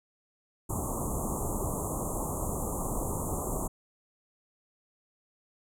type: band-stop noise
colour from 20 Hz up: pink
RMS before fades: -32 dBFS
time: 0.69-3.68 s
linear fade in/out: 10 ms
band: 1200 to 6800 Hz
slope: 96 dB/octave
effects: low-pass 12000 Hz 12 dB/octave